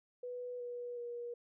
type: tone with pitch steps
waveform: sine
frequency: 493 / 485.4 / 477.9 Hz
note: B4 / B4 / A#4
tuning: -3 / -30 / +43 cents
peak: -40 dBFS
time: 0.23-1.34 s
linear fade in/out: 5 ms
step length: 370 ms
effects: none